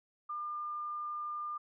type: tone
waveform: sine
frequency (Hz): 1202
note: D6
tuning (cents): +40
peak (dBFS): -36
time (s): 0.29-1.58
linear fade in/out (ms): 10
effects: none